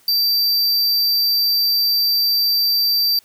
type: tone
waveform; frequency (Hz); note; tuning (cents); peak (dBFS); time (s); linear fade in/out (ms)
square; 4673; D8; -9; -15; 0.08-3.19; 2
effects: white hiss -54 dBFS RMS until 3.24 s